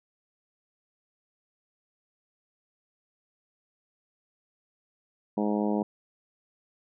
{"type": "harmonic tone", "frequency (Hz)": 104.6, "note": "G#2", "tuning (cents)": 13, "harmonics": [2, 3, 4, 5, 6, 7, 8, 9], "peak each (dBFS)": [-27, -31, -33, -35, -37, -38, -39, -40], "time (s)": [5.37, 5.83], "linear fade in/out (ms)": 5, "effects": []}